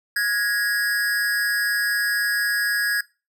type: tone with amplitude modulation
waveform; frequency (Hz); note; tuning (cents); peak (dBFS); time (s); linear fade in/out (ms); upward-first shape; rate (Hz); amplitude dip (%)
square; 1661; G#6; 0; -17; 0.16-3.01; 5; sine; 224; 70
effects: noise-tail reverb RT60 0.3 s tail -22 dB re dry